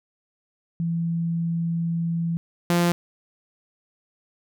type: tone pair in turn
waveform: sine / sawtooth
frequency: 167.5 / 173.21 Hz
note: E3 / F3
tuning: +28 / -14 cents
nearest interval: minor second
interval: 58 cents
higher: second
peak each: -22 / -14 dBFS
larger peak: second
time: 0.8-2.37 / 2.7-2.92 s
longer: first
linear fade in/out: 0 ms
effects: none